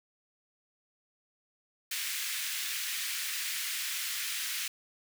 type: high-pass noise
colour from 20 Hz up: pink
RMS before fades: -35 dBFS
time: 1.91-4.68 s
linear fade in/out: 5 ms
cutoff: 1800 Hz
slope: 24 dB/octave
effects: none